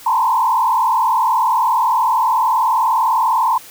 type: tone with frequency modulation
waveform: sine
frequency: 960 Hz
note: B5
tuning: 49 cents flat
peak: -12 dBFS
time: 0.06-3.58 s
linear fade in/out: 5 ms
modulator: 39.9 Hz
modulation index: 2.2
effects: white hiss -39 dBFS RMS until 3.7 s